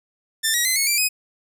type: tone with pitch steps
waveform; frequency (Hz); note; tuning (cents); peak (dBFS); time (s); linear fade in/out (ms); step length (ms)
10% pulse; 1782 / 1909.9 / 2047 / 2194 / 2351 / 2520; A6 / A#6 / C7 / C#7 / D7 / D#7; +22 / +42 / -38 / -18 / +1 / +21; -9; 0.43-1.09; 20; 110
effects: none